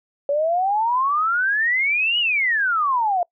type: exponential two-way sweep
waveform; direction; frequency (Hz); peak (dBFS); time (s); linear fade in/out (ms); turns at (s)
sine; up then down; 558 to 2960 to 682; -17; 0.29-3.23; 2; 2.19
effects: noise-tail reverb RT60 0.1 s tail -25 dB re dry